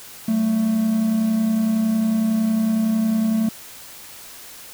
triangle tone pair together, 190.39 / 221.3 Hz, F#3 / A3, +50 / +10 cents, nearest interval minor third, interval 260 cents, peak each -25 / -15 dBFS, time 0.28-3.49 s, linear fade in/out 5 ms, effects white hiss -40 dBFS RMS until 4.73 s

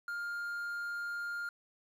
triangle tone with quantisation, 1406 Hz, F6, 11 cents sharp, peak -34 dBFS, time 0.08-1.49 s, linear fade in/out 2 ms, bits 10, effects resampled to 32000 Hz

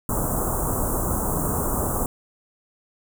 pink band-stop noise, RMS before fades -24 dBFS, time 0.09-2.06 s, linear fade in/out 2 ms, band 1300 to 7400 Hz, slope 48 dB/octave, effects none

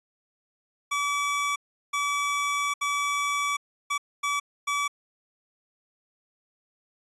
25% pulse tone bursts at uneven times, 1147 Hz, D6, 41 cents flat, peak -21 dBFS, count 6, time 0.91-1.56 / 1.93-2.74 / 2.81-3.57 / 3.9-3.98 / 4.23-4.4 / 4.67-4.88 s, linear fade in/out 10 ms, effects resampled to 24000 Hz

